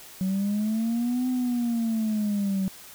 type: linear two-way sweep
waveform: sine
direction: up then down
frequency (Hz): 185.3 to 255.1 to 188.4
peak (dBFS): -21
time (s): 0.21-2.68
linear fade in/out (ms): 0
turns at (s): 1.28
effects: tanh soft clip ceiling -21 dBFS + white hiss -46 dBFS RMS until 2.94 s